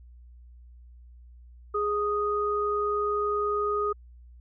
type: tone pair together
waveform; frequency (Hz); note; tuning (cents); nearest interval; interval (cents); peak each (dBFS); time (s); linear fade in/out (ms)
sine; 414.9 / 1243.3; G#4 / D#6; -2 / -2; octave + perfect fifth; 1900; -27 / -27; 1.74-3.93; 10
effects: added 60 Hz sine -47 dBFS peak until 4.4 s